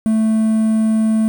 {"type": "tone with quantisation", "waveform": "triangle", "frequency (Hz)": 220, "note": "A3", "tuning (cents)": 0, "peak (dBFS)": -10, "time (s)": [0.06, 1.28], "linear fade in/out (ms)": 0, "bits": 6, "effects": []}